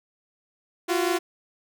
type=tone pair together; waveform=sawtooth; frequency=344.1 / 370 Hz; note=F4 / F#4; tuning=-26 / 0 cents; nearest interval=minor second; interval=126 cents; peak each=-20 / -22 dBFS; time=0.88-1.19 s; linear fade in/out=20 ms; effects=none